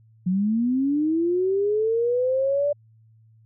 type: linear sweep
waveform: sine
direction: up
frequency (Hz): 176.6 to 587.3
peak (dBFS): -19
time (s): 0.26-2.73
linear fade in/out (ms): 10
effects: added 111 Hz sine -52 dBFS peak until 3.45 s